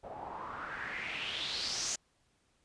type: noise with low-pass filter sweep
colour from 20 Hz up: white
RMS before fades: -39 dBFS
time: 0.03-1.96 s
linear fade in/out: 10 ms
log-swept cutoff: 650 to 6800 Hz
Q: 4.5
effects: pink hiss -73 dBFS RMS until 2.64 s + resampled to 22050 Hz